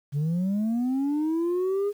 sine linear sweep, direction up, 137.5 to 415.3 Hz, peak -20 dBFS, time 0.12-1.93 s, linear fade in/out 50 ms, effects tanh soft clip ceiling -22 dBFS + 9-bit

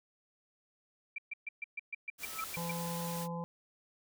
sine tone bursts, 2349 Hz, D7, in tune, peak -36 dBFS, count 11, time 1.16-2.713 s, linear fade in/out 5 ms, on 23 ms, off 130 ms
white noise, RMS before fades -44 dBFS, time 2.18-3.28 s, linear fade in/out 50 ms
sine tone with exponential growth, 1300 Hz, E6, 24 cents flat, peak -33 dBFS, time 2.2-2.44 s, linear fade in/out 1 ms, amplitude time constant 52 ms
harmonic tone, 170 Hz, F3, 46 cents flat, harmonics 1 / 3 / 5 / 6, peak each -38 / -43 / -45 / -46 dBFS, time 2.57-3.44 s, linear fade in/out 0 ms
effects none

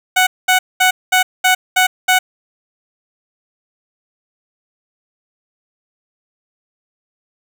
15% pulse tone bursts, 742 Hz, F#5, 5 cents sharp, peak -3 dBFS, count 7, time 0.16-2.19 s, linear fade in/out 10 ms, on 110 ms, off 210 ms, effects none

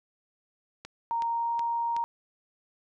click train, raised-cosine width 0.2 ms, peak -23 dBFS, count 4, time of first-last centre 0.85-1.965 s, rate 2.69 Hz
sine tone with pitch glide, 928 to 933.9 Hz, A#5 to A#5, -8 to +3 cents, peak -26 dBFS, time 1.11-2.04 s, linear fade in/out 0 ms, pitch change +11 cents, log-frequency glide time 1.23-1.53 s
effects none

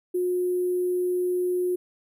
sine tone with sample-and-hold, 360 Hz, F#4, 47 cents flat, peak -22 dBFS, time 0.14-1.76 s, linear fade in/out 10 ms, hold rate 11025 Hz, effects none

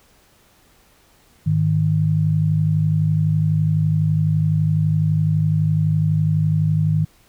sine tone pair together, 103.62 / 155.56 Hz, G#2 / D#3, -3 / 0 cents, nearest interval perfect fifth, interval 703 cents, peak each -20 / -16 dBFS, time 1.46-7.05 s, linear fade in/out 10 ms, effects pink hiss -55 dBFS RMS until 7.28 s

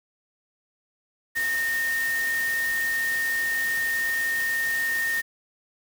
sine tone in noise, 1836 Hz, A#6, 27 cents flat, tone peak -23 dBFS, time 1.35-5.22 s, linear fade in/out 20 ms, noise white, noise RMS -35 dBFS, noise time 1.35-5.22 s, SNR +9 dB, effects none

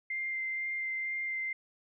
sine tone with vibrato, 2093 Hz, C7, in tune, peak -32 dBFS, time 0.1-1.53 s, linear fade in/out 5 ms, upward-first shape sine, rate 2.1 Hz, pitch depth 10 cents each way, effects none

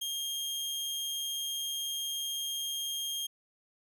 sawtooth tone, 3223 Hz, G7, 47 cents sharp, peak -30 dBFS, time 0.01-3.27 s, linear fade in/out 10 ms, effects none

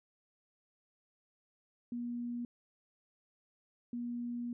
sine tone pair in turn, 239.9 / 239.9 Hz, A#3 / A#3, +50 / +50 cents, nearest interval unison, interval 0 cents, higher neither, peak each -36 / -36 dBFS, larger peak neither, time 1.92-2.45 / 3.93-4.53 s, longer second, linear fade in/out 2 ms, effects none

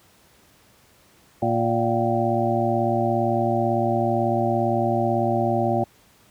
harmonic tone with a mistuned harmonic, 116.54 Hz, A#2, in tune, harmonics 1 / 2 / 3 / 5 / 6 / 7, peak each -26 / -26 / -26 / -26 / -26 / -26 dBFS, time 1.42-5.84 s, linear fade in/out 5 ms, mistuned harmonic 7, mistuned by -84 cents, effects pink hiss -56 dBFS RMS until 6.3 s + high-pass 60 Hz 12 dB/octave

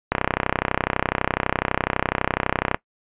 click train, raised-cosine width 0.5 ms, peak -3 dBFS, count 85, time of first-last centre 0.12-2.745 s, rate 32 Hz, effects noise-tail reverb RT60 0.1 s tail -20 dB re dry + resampled to 8000 Hz

